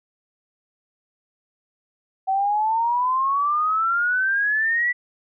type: exponential sweep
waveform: sine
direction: up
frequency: 757 to 1975.5 Hz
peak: -18 dBFS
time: 2.27-4.93 s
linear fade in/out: 20 ms
effects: none